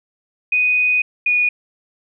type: tone pair in turn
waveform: sine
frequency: 2489 / 2459 Hz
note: D#7 / D#7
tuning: 0 / -21 cents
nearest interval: unison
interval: 21 cents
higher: first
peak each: -13 dBFS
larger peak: neither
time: 0.52-1.02 / 1.26-1.49 s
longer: first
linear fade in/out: 5 ms
effects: none